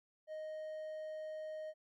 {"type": "tone", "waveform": "triangle", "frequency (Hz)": 622.3, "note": "D#5", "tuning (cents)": 0, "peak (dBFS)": -40, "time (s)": [0.27, 1.74], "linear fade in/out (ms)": 50, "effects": ["Opus 48 kbps"]}